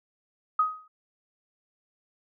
sine tone with exponential decay, 1256 Hz, D#6, 16 cents sharp, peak -17 dBFS, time 0.59-0.88 s, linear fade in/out 5 ms, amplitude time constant 61 ms, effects none

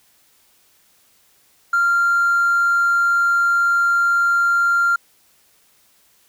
triangle tone with hard clipping, 1389 Hz, F6, 10 cents flat, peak -14 dBFS, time 1.73-4.96 s, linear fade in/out 5 ms, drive 4 dB, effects white hiss -57 dBFS RMS until 6.28 s

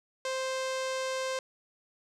sawtooth tone with low-pass filter, 523.3 Hz, C5, in tune, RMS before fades -33 dBFS, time 0.25-1.39 s, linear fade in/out 2 ms, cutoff 7000 Hz, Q 1.3, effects none

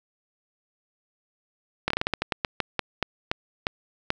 slowing click train, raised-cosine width 0.3 ms, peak -7 dBFS, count 16, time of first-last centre 1.88-4.104 s, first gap 24 ms, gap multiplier 1.23, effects none

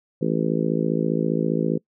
harmonic tone, 55 Hz, A1, in tune, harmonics 3 / 4 / 5 / 6 / 7 / 8 / 9, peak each -25 / -26 / -27 / -28 / -28 / -29 / -30 dBFS, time 0.21-1.78 s, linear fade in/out 10 ms, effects noise-tail reverb RT60 0.1 s tail -24 dB re dry

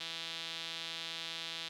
sawtooth tone with band-pass filter, 164.81 Hz, E3, in tune, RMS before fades -42 dBFS, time 0-1.69 s, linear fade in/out 10 ms, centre 3600 Hz, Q 3.2, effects none

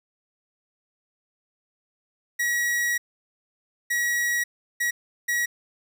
45% pulse tone bursts at uneven times, 1914 Hz, A#6, 45 cents sharp, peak -22 dBFS, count 4, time 2.39-2.98 / 3.9-4.44 / 4.8-4.91 / 5.28-5.46 s, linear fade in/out 10 ms, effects none

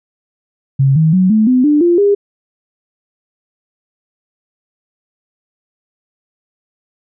sine tone with pitch steps, 135.9 / 158.84 / 185.64 / 217 / 253.6 / 296.4 / 346.4 / 404.9 Hz, C#3 / D#3 / F#3 / A3 / B3 / D4 / F4 / G#4, -34 / +36 / +6 / -24 / +46 / +16 / -14 / -44 cents, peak -7 dBFS, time 0.79-2.15 s, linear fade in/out 10 ms, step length 170 ms, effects none

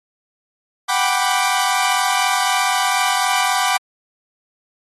sawtooth chord, G major seventh, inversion third, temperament equal, 740 / 784 / 987.8 / 1174.7 Hz, F#5 / G5 / B5 / D6, 0 / 0 / 0 / 0 cents, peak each -18 dBFS, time 0.88-3.78 s, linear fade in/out 20 ms, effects AAC 32 kbps

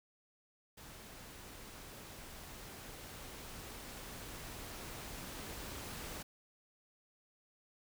pink noise with level ramp, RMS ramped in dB -53 to -45 dBFS, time 0.77-6.23 s, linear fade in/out 10 ms, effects none

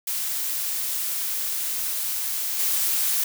blue noise with level steps, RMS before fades -27 / -23 dBFS, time 0.07-3.24 s, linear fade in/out 5 ms, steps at 2.59 s, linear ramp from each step 5 ms, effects none

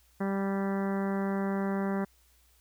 harmonic tone with a mistuned harmonic, 196 Hz, G3, in tune, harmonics 1 / 2 / 3 / 4 / 5 / 6 / 7 / 8 / 9 / 10, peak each -29 / -35 / -39 / -41 / -43 / -45 / -46 / -47 / -48 / -49 dBFS, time 0.2-2.05 s, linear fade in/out 10 ms, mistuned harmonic 9, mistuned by -16 cents, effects added 60 Hz sine -64 dBFS peak until 2.6 s + white hiss -66 dBFS RMS until 2.6 s

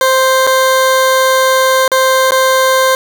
20% pulse tone with dropouts, 523.3 Hz, C5, in tune, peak -3 dBFS, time 0.01-2.95 s, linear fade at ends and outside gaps 1 ms, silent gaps 0.468-0.473 / 1.879-1.917 / 2.308-2.319 s, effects none

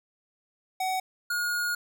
square tone pair in turn, 751 / 1435.8 Hz, F#5 / F6, +26 / +48 cents, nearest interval major seventh, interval 1122 cents, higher second, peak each -27 dBFS, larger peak neither, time 0.8-1 / 1.3-1.75 s, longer second, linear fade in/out 5 ms, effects none

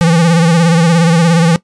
square tone with vibrato, 167.1 Hz, E3, 24 cents sharp, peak -7 dBFS, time 0.01-1.56 s, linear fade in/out 0 ms, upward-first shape sine, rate 17 Hz, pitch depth 70 cents each way, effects noise-tail reverb RT60 0.1 s tail -18 dB re dry + resampled to 22050 Hz

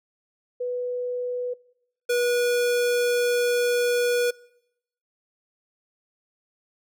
sine / square tone pair in turn, 493.9 / 485.1 Hz, B4 / B4, 0 / -31 cents, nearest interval unison, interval 31 cents, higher first, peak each -25 / -21 dBFS, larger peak second, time 0.6-1.54 / 2.09-4.31 s, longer second, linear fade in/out 10 ms, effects noise-tail reverb RT60 0.8 s tail -23 dB re dry

